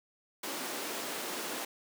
pink high-pass noise, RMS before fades -38 dBFS, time 0.43-1.65 s, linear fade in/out 5 ms, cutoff 250 Hz, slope 24 dB/octave, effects none

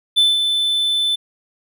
triangle tone with ADSR envelope, 3520 Hz, A7, in tune, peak -8 dBFS, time 0.16-1.16 s, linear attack 21 ms, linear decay 190 ms, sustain -6 dB, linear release 14 ms, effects none

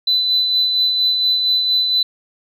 sine tone with tremolo, 4004 Hz, B7, 23 cents sharp, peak -11 dBFS, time 0.07-2.03 s, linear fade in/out 5 ms, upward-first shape sine, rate 4.3 Hz, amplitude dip 40%, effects tanh soft clip ceiling -8 dBFS

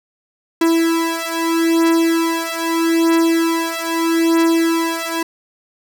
45% pulse beating tone pair, 330.1 / 330.89 Hz, E4 / E4, +2 / +7 cents, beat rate 0.79 Hz, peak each -17 / -17 dBFS, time 0.61-5.23 s, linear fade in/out 5 ms, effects none

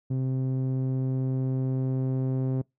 sawtooth tone with low-pass filter sweep, 130.81 Hz, C3, in tune, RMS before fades -27 dBFS, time 0.1-2.62 s, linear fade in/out 10 ms, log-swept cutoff 260 to 400 Hz, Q 0.76, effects noise-tail reverb RT60 0.2 s tail -26 dB re dry

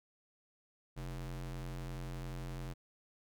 square ring-modulated tone, 87.3 Hz, F2, in tune, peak -38 dBFS, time 0.96-2.74 s, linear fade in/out 20 ms, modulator 45.8 Hz, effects none

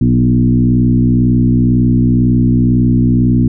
sine tone with frequency modulation, 180 Hz, F#3, 47 cents flat, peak -7 dBFS, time 0.01-3.48 s, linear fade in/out 5 ms, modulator 62 Hz, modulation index 1.7, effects none

